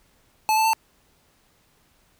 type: tone with pitch steps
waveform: square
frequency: 868 / 880 / 891 Hz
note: A5 / A5 / A5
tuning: -24 / 0 / +22 cents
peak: -18 dBFS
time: 0.49-0.733 s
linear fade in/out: 0 ms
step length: 81 ms
effects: pink hiss -62 dBFS RMS until 2.19 s